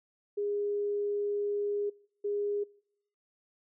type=tone bursts at uneven times; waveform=sine; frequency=409.8 Hz; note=G#4; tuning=23 cents flat; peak=-29 dBFS; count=2; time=0.37-1.9 / 2.24-2.64 s; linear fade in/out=10 ms; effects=noise-tail reverb RT60 0.8 s tail -26 dB re dry